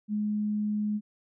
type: tone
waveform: sine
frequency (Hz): 210.1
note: G#3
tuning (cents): +20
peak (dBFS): -26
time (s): 0.08-1.01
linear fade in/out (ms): 50
effects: none